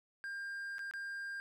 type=tone with dropouts; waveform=triangle; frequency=1600 Hz; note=G6; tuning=35 cents sharp; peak=-38 dBFS; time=0.24-1.4 s; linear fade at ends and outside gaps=0 ms; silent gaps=0.783-0.792 / 0.911-0.937 s; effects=none